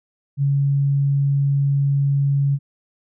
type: tone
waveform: sine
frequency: 140 Hz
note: C#3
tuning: 18 cents sharp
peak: -15 dBFS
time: 0.37-2.59 s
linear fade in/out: 50 ms
effects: none